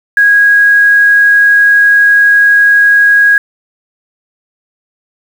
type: tone with quantisation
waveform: sine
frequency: 1648 Hz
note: G#6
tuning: 14 cents flat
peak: -3 dBFS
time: 0.17-3.38 s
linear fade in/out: 2 ms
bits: 5
effects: none